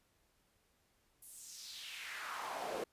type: noise with high-pass filter sweep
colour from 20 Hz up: brown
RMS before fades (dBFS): -45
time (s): 1.22-2.84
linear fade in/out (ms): 5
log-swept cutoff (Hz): 11000 to 440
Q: 2.6
effects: pink hiss -75 dBFS RMS until 2.92 s + resampled to 32000 Hz